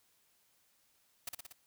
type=noise with echo; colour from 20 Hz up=white; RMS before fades=-39 dBFS; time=1.27-1.29 s; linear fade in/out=5 ms; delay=59 ms; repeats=4; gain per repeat=-3 dB; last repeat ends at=1.526 s; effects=white hiss -72 dBFS RMS until 1.66 s